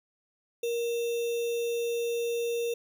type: tone with sample-and-hold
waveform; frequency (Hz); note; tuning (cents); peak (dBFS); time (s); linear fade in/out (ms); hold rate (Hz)
sine; 469.8; A#4; +13; -27; 0.63-2.74; 5; 3150
effects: none